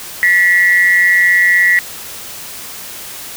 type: tone with amplitude modulation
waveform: sine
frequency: 1938 Hz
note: B6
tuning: 33 cents flat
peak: -4 dBFS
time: 0.23-1.79 s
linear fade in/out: 0 ms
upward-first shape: sine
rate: 184 Hz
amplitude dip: 70%
effects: white hiss -29 dBFS RMS until 3.36 s